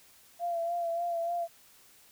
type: tone with vibrato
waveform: sine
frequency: 683 Hz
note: F5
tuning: 39 cents flat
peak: -29 dBFS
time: 0.39-1.48 s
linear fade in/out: 50 ms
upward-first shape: sine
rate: 3.4 Hz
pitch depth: 34 cents each way
effects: white hiss -59 dBFS RMS until 2.11 s